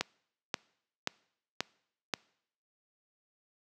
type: click train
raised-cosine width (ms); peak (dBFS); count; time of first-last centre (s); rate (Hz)
0.2; -12; 5; 0.01-2.138; 1.88
effects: noise-tail reverb RT60 0.7 s tail -24 dB re dry + high-pass 150 Hz 12 dB/octave